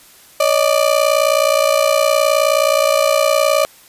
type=ring-modulated tone; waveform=35% pulse; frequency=593 Hz; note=D5; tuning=17 cents sharp; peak=-7 dBFS; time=0.4-3.65 s; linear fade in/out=0 ms; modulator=29.6 Hz; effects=white hiss -45 dBFS RMS until 3.88 s + resampled to 32000 Hz